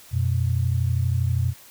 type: tone pair together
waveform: sine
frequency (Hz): 89.9 / 122.4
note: F#2 / B2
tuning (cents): -49 / -15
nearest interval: perfect fourth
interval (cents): 534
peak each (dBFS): -22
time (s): 0.11-1.54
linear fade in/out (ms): 50
effects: white hiss -48 dBFS RMS until 1.7 s